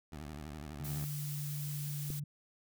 15% pulse tone with vibrato, 75 Hz, D2, 37 cents sharp, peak -37 dBFS, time 0.12-1.05 s, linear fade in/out 5 ms, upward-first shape sine, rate 12 Hz, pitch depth 130 cents each way
sine tone with pitch glide, 146.83 to 145.82 Hz, D3 to D3, 0 to -12 cents, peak -37 dBFS, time 0.8-2.24 s, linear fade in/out 5 ms, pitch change -12 cents, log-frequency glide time 1.11-1.57 s
blue noise, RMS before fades -45 dBFS, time 0.84-2.2 s, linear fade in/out 10 ms
click, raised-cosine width 3 ms, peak -29 dBFS, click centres 2.103 s
effects none

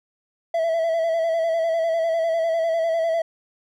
triangle tone with vibrato, 659.3 Hz, E5, in tune, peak -17 dBFS, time 0.54-3.22 s, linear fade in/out 5 ms, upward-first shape square, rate 10 Hz, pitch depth 32 cents each way, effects none

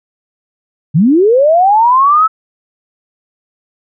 sine linear sweep, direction up, 134.1 to 1318.5 Hz, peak -5 dBFS, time 0.94-2.28 s, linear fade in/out 20 ms, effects none

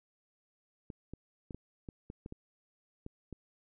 clicks, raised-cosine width 3 ms, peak -30 dBFS, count 10, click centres 0.902 / 1.136 / 1.508 / 1.546 / 1.888 / 2.101 / 2.261 / 2.324 / 3.064 / 3.327 s, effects none

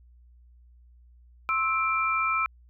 sine tone cluster, 1058 / 1313 / 2363 Hz, C6 / E6 / D7, +19 / -7 / +10 cents, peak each -32 / -25 / -28 dBFS, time 1.49-2.46 s, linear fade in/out 0 ms, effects added 60 Hz sine -52 dBFS peak until 2.69 s

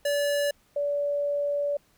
square / sine tone pair in turn, 576 / 576 Hz, D5 / D5, -34 / -34 cents, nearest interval unison, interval 0 cents, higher neither, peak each -24 dBFS, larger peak neither, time 0.05-0.51 / 0.76-1.77 s, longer second, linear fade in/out 5 ms, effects pink hiss -64 dBFS RMS until 1.97 s

